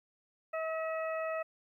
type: harmonic tone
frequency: 642 Hz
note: E5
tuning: 46 cents flat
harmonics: 1 / 2 / 3 / 4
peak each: -34 / -40 / -44 / -46 dBFS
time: 0.53-1.43 s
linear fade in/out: 10 ms
effects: 12-bit